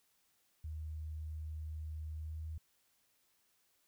sine tone with pitch glide, 77.78 to 79.05 Hz, D#2 to D#2, 0 to +28 cents, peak -40 dBFS, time 0.64-2.58 s, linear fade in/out 5 ms, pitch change +28 cents, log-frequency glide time 2.15-2.45 s, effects white hiss -75 dBFS RMS until 3.87 s

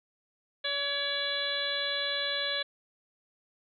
harmonic tone with a mistuned harmonic, 570 Hz, C#5, 48 cents sharp, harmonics 1 / 2 / 3 / 4 / 5 / 6 / 7, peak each -37 / -44 / -35 / -40 / -43 / -34 / -34 dBFS, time 0.64-2.63 s, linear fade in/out 10 ms, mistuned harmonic 3, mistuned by -29 cents, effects none

